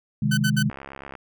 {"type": "chord", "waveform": "sine", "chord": "Ab major", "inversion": "first", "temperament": "equal", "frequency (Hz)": [130.81, 155.56, 207.7], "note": ["C3", "Eb3", "Ab3"], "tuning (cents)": [0, 0, 0], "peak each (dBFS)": [-24, -24, -23], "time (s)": [0.22, 0.7], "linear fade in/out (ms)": 5}
{"type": "tone bursts", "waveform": "sawtooth", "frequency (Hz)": 1514, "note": "F#6", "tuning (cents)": 39, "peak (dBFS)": -19, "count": 3, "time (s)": [0.31, 0.629], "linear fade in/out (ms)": 10, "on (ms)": 65, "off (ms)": 62}
{"type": "click train", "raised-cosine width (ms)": 0.5, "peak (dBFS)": -22, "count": 32, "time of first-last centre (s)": [0.7, 1.153], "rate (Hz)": 68.5}
{"effects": []}